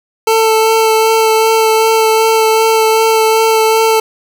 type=tone with vibrato; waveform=25% pulse; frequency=443.7 Hz; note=A4; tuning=14 cents sharp; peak=-4 dBFS; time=0.27-4 s; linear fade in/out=5 ms; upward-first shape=sine; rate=2.6 Hz; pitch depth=13 cents each way; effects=none